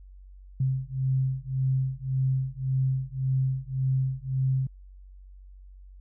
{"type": "beating tone pair", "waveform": "sine", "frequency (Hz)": [131.1, 132.9], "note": ["C3", "C3"], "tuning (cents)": [4, 27], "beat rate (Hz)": 1.8, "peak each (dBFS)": -27, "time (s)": [0.6, 4.67], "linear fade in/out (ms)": 5, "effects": ["added 47 Hz sine -45 dBFS peak until 6 s"]}